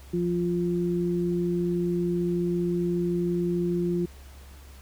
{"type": "tone pair together", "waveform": "sine", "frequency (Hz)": [174.61, 349.4], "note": ["F3", "F4"], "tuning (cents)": [0, 1], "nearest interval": "octave", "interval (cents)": 1201, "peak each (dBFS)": -26, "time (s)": [0.13, 4.06], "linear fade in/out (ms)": 10, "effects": ["added 68 Hz sine -45 dBFS peak until 4.81 s", "pink hiss -53 dBFS RMS until 4.81 s"]}